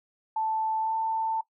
sine tone with pitch glide, 880 to 890.7 Hz, A5 to A5, 0 to +21 cents, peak -25 dBFS, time 0.36-1.41 s, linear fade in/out 5 ms, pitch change +21 cents, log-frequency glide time 0.8-0.94 s, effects noise-tail reverb RT60 0.1 s tail -19 dB re dry

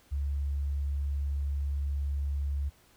sine tone, 70.6 Hz, C#2, 32 cents sharp, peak -28 dBFS, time 0.11-2.7 s, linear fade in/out 20 ms, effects pink hiss -62 dBFS RMS until 2.96 s

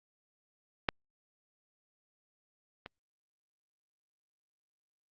clicks, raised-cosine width 0.3 ms, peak -10 / -26 dBFS, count 2, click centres 0.888 / 2.861 s, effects low-pass 4000 Hz 12 dB/octave + Opus 48 kbps

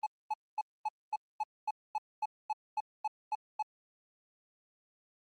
triangle tone bursts, 856 Hz, A5, 48 cents flat, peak -28 dBFS, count 14, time 0.03-3.626 s, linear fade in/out 5 ms, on 34 ms, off 240 ms, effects Opus 24 kbps

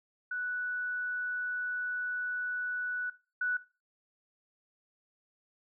sine tone pair in turn, 1480 / 1480 Hz, F#6 / F#6, 0 / 0 cents, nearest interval unison, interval 0 cents, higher neither, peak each -32 / -28 dBFS, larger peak second, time 0.31-3.1 / 3.41-3.57 s, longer first, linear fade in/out 5 ms, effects noise-tail reverb RT60 0.3 s tail -17 dB re dry

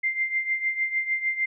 sine tone with tremolo, 2093 Hz, C7, in tune, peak -20 dBFS, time 0.03-1.46 s, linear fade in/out 10 ms, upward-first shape triangle, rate 6.6 Hz, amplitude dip 80%, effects none

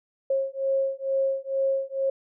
sine beating tone pair, 539 / 541.2 Hz, C#5 / C#5, -49 / -42 cents, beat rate 2.2 Hz, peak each -26 dBFS, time 0.3-2.1 s, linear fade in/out 5 ms, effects none

